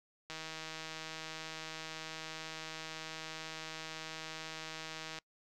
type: click train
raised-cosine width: 0.2 ms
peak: -26 dBFS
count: 778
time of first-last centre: 0.3-5.187 s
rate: 159 Hz
effects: noise-tail reverb RT60 0.1 s tail -25 dB re dry